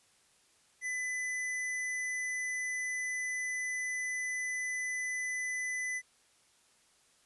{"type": "tone", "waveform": "square", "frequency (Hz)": 2004, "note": "B6", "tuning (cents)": 25, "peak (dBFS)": -34, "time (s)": [0.81, 6.02], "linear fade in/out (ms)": 50, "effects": ["white hiss -67 dBFS RMS until 7.25 s", "resampled to 24000 Hz"]}